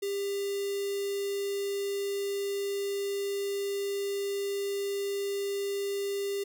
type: tone with notch filter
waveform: square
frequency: 399.2 Hz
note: G4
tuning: 32 cents sharp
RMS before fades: -32 dBFS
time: 0.02-6.44 s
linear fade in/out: 10 ms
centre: 1300 Hz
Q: 0.76
effects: none